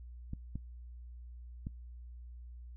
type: clicks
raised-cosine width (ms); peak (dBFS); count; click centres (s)
5; -27; 3; 0.334 / 0.556 / 1.669
effects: noise-tail reverb RT60 0.1 s tail -20 dB re dry + added 60 Hz sine -46 dBFS peak until 2.76 s